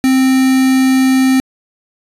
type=tone with quantisation; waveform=triangle; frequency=262.1 Hz; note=C4; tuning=3 cents sharp; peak=-6 dBFS; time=0.04-1.4 s; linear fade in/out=0 ms; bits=3; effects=resampled to 32000 Hz